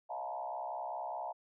sine tone with frequency modulation, 784 Hz, G5, in tune, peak -37 dBFS, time 0.09-1.33 s, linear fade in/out 20 ms, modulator 65 Hz, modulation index 2.5, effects none

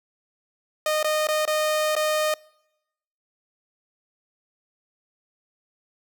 sawtooth tone with dropouts, 615 Hz, D#5, 20 cents flat, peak -17 dBFS, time 0.86-2.34 s, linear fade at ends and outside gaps 2 ms, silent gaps 1.029-1.044 / 1.271-1.286 / 1.453-1.476 / 1.953-1.964 s, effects noise-tail reverb RT60 0.9 s tail -25 dB re dry

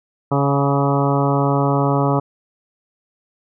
harmonic tone with a mistuned harmonic, 140 Hz, C#3, 18 cents sharp, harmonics 1 / 2 / 3 / 4 / 5 / 6 / 7 / 8 / 9, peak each -18 / -21 / -23 / -24 / -25 / -26 / -26 / -27 / -28 dBFS, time 0.31-2.2 s, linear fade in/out 10 ms, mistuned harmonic 8, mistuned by +27 cents, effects none

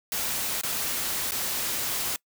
white noise with dropouts, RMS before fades -29 dBFS, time 0.12-2.16 s, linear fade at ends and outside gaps 1 ms, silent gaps 0.612-0.634 / 1.309-1.319 s, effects noise-tail reverb RT60 0.1 s tail -24 dB re dry

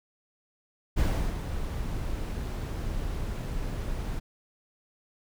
brown noise with ADSR envelope, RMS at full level -23 dBFS, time 0.96-4.2 s, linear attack 27 ms, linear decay 360 ms, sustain -9 dB, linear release 16 ms, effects none

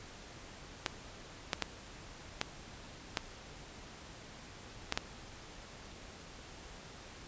clicks, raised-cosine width 0.2 ms, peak -13 dBFS, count 7, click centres 0.862 / 1.532 / 1.623 / 2.414 / 3.172 / 4.924 / 4.975 s, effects pink hiss -51 dBFS RMS until 7.27 s + resampled to 16000 Hz

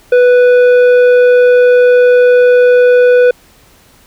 sine tone with tanh clipping, 493.9 Hz, B4, in tune, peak -5 dBFS, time 0.12-3.31 s, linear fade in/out 5 ms, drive 9 dB, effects pink hiss -45 dBFS RMS until 4.06 s

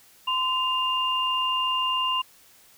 sine tone pair together, 1030 / 2803 Hz, C6 / F7, -28 / +6 cents, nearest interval octave + perfect fourth, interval 1734 cents, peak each -25 dBFS, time 0.27-2.22 s, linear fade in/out 10 ms, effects white hiss -55 dBFS RMS until 2.77 s

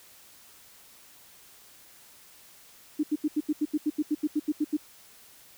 sine tone bursts, 301.1 Hz, D4, 43 cents sharp, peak -22 dBFS, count 15, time 2.99-4.77 s, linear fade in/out 10 ms, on 44 ms, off 80 ms, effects white hiss -54 dBFS RMS until 5.57 s

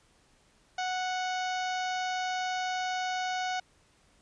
harmonic tone, 738 Hz, F#5, 5 cents flat, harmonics 1 / 2 / 3 / 4 / 5 / 6 / 7 / 8 / 9, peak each -31 / -37 / -41 / -43 / -45 / -47 / -48 / -49 / -50 dBFS, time 0.78-3.6 s, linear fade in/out 5 ms, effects pink hiss -65 dBFS RMS until 4.21 s + resampled to 22050 Hz

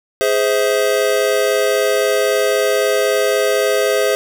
square chord, Ab augmented, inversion none, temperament just, 415.3 / 519.1 / 648.9 Hz, Ab4 / C5 / E5, 0 / -14 / -27 cents, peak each -18 / -18 / -20 dBFS, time 0.21-4.15 s, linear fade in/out 0 ms, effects none

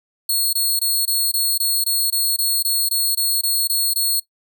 10% pulse tone bursts, 4319 Hz, C#8, 46 cents flat, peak -10 dBFS, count 15, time 0.29-4.198 s, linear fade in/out 5 ms, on 240 ms, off 22 ms, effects noise-tail reverb RT60 0.1 s tail -17 dB re dry

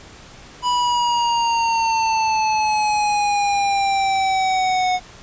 square exponential sweep, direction down, 987.8 to 730 Hz, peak -17 dBFS, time 0.62-5 s, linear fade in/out 50 ms, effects pink hiss -42 dBFS RMS until 5.22 s + resampled to 16000 Hz

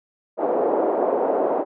white band-pass noise, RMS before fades -21 dBFS, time 0.37-1.65 s, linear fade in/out 50 ms, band 340 to 680 Hz, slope 24 dB/octave, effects none

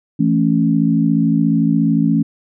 sine chord, A major, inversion second, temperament equal with one note detuned, 166.06 / 220 / 277.2 Hz, E3 / A3 / C#4, +13 / 0 / 0 cents, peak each -16 dBFS, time 0.19-2.23 s, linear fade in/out 10 ms, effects none

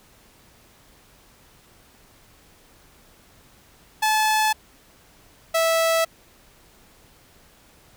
sawtooth tone pair in turn, 864 / 655.4 Hz, A5 / E5, -32 / -10 cents, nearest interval perfect fourth, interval 478 cents, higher first, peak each -14 dBFS, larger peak neither, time 4.02-4.53 / 5.54-6.05 s, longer neither, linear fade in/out 10 ms, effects pink hiss -54 dBFS RMS until 7.96 s

